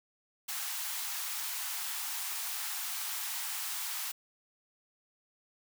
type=high-pass noise; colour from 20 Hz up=white; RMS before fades=-37 dBFS; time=0.48-4.12 s; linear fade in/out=10 ms; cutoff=750 Hz; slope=48 dB/octave; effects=none